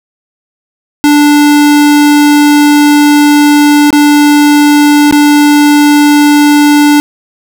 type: tone with dropouts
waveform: square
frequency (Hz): 293.4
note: D4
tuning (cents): -2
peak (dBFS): -3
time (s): 1.04-7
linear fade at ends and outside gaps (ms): 0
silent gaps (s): 3.905-3.928 / 5.111-5.125
effects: none